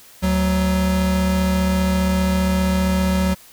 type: tone pair together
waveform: square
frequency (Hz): 73.93 / 186.7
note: D2 / F#3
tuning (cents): +12 / +16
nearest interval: octave + major third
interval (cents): 1604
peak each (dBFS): -22 / -18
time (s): 0.22-3.35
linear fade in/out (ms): 20
effects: white hiss -46 dBFS RMS until 3.52 s